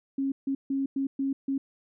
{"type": "tone bursts at uneven times", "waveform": "sine", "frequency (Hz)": 272.4, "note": "C#4", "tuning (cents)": -30, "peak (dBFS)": -25, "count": 6, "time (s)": [[0.18, 0.32], [0.47, 0.55], [0.7, 0.86], [0.96, 1.07], [1.19, 1.33], [1.48, 1.58]], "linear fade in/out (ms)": 5, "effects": []}